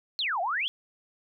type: exponential two-way sweep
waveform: sine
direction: down then up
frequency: 4370 to 659.3 to 3472 Hz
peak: -26 dBFS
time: 0.19-0.68 s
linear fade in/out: 0 ms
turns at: 0.41 s
effects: none